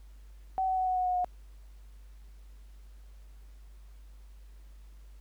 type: tone with pitch steps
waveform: sine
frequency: 758 / 751.9 / 745.8 / 739.8 / 733.9 / 728 / 722.1 Hz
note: F#5 / F#5 / F#5 / F#5 / F#5 / F#5 / F#5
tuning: +42 / +28 / +14 / 0 / -14 / -28 / -42 cents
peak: -26 dBFS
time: 0.58-1.245 s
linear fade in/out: 0 ms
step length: 95 ms
effects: added 50 Hz sine -48 dBFS peak until 5.2 s + pink hiss -67 dBFS RMS until 5.2 s